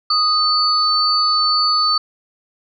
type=tone pair together; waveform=sine; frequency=1244.5 / 4499 Hz; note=D#6 / C#8; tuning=0 / +25 cents; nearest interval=octave + minor seventh; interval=2225 cents; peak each=-17 / -15 dBFS; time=0.1-1.98 s; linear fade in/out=5 ms; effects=none